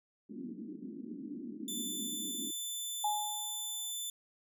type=band-pass noise; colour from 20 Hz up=pink; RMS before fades=-44 dBFS; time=0.29-2.51 s; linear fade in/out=5 ms; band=210 to 320 Hz; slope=48 dB/octave
type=tone; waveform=15% pulse; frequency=3520 Hz; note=A7; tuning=in tune; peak=-30 dBFS; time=1.68-4.1 s; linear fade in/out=2 ms
type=tone with exponential decay; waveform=sine; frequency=839 Hz; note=G#5; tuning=17 cents sharp; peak=-28 dBFS; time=3.04-3.92 s; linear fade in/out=5 ms; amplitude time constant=190 ms
effects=none